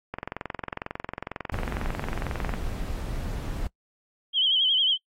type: click train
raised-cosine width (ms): 0.5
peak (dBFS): -16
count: 54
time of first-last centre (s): 0.14-2.538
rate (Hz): 22.1
type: noise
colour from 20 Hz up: brown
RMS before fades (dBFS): -31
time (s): 1.52-3.67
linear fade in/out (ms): 2
type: tone with vibrato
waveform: sine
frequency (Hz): 3136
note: G7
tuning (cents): 0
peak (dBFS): -19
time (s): 4.33-4.98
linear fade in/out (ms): 50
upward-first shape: sine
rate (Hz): 11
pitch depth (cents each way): 81
effects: noise-tail reverb RT60 0.1 s tail -24 dB re dry + AAC 48 kbps